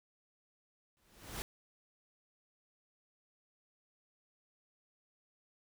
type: noise with exponential growth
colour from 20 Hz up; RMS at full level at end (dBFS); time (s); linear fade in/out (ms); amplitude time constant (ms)
pink; -38; 0.97-1.42; 0; 96
effects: none